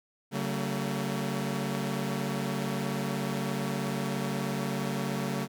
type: tone cluster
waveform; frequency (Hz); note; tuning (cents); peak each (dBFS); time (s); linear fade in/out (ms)
sawtooth; 139.9 / 189.2 / 226; C#3 / F#3 / A3; +16 / +39 / +47; -30; 0.31-5.48; 50
effects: none